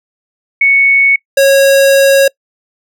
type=tone pair in turn; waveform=sine / square; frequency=2217 / 548.5 Hz; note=C#7 / C#5; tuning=0 / -18 cents; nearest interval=2 octaves; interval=2418 cents; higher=first; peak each=-5 dBFS; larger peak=neither; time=0.61-1.16 / 1.37-2.28 s; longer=second; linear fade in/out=5 ms; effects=noise-tail reverb RT60 0.1 s tail -25 dB re dry